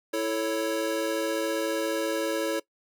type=chord; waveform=square; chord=A major; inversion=second; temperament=equal; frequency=329.6 / 440 / 554.4 Hz; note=E4 / A4 / C#5; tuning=0 / 0 / 0 cents; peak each=-31 / -32 / -30 dBFS; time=0.13-2.6 s; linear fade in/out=10 ms; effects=noise-tail reverb RT60 0.1 s tail -20 dB re dry